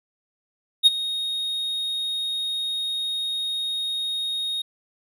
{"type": "tone with ADSR envelope", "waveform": "triangle", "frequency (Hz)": 3729, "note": "A#7", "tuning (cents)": 0, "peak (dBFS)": -7, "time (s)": [0.83, 4.62], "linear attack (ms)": 35, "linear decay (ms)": 25, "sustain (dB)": -16, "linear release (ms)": 7, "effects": []}